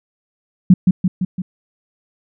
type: tone with echo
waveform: sine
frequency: 183.4 Hz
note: F#3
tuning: 15 cents flat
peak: -3 dBFS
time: 0.7-0.74 s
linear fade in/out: 5 ms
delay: 170 ms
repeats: 4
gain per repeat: -4 dB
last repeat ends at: 1.42 s
effects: none